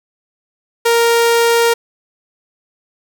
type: tone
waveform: sawtooth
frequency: 466.2 Hz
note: A#4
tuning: in tune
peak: -6 dBFS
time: 0.85-1.74 s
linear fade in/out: 10 ms
effects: none